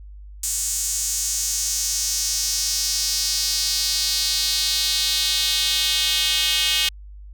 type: tone with high-pass filter sweep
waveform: square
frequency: 169.5 Hz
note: E3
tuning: 49 cents sharp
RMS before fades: -22 dBFS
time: 0.43-6.89 s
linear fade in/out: 5 ms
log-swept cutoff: 7400 to 3100 Hz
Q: 2.8
effects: added 50 Hz sine -37 dBFS peak until 7.33 s